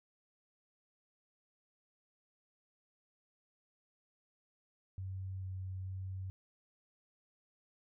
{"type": "tone with pitch steps", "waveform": "sine", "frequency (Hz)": [94.8, 93.8, 94.5], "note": ["F#2", "F#2", "F#2"], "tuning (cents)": [43, 24, 37], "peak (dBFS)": -39, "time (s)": [4.98, 6.3], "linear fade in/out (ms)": 0, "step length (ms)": 440, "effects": []}